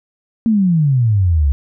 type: exponential sweep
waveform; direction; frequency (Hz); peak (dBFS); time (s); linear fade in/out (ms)
sine; down; 233.1 to 66.8; -10; 0.46-1.52; 0
effects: none